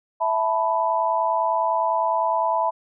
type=chord; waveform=sine; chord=E suspended fourth; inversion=none; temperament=just; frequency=659.3 / 879 / 988.9 Hz; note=E5 / A5 / B5; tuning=0 / -2 / +2 cents; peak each=-24 / -24 / -22 dBFS; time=0.2-2.71 s; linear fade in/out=20 ms; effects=none